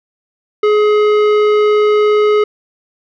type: tone with tanh clipping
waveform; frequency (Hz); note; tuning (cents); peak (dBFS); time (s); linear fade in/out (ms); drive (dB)
sine; 421.4; G#4; +25; -10; 0.63-2.44; 5; 14
effects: none